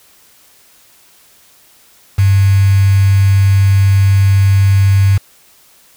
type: tone with quantisation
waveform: sine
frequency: 98 Hz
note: G2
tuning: in tune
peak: -6 dBFS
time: 2.18-5.18 s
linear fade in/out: 10 ms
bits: 4
effects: white hiss -47 dBFS RMS until 5.96 s